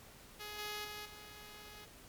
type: tone with level steps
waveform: 5% pulse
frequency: 419 Hz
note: G#4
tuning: 15 cents sharp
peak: -33 / -29 / -33 / -41 dBFS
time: 0.39-1.86 s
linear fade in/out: 20 ms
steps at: 0.58 / 0.84 / 1.05 s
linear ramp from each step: 10 ms
effects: pink hiss -57 dBFS RMS until 2.08 s + MP3 96 kbps